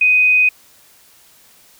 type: tone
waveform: sine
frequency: 2500 Hz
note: D#7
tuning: 8 cents sharp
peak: -9 dBFS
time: 0.01-0.49 s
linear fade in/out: 5 ms
effects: white hiss -49 dBFS RMS until 1.79 s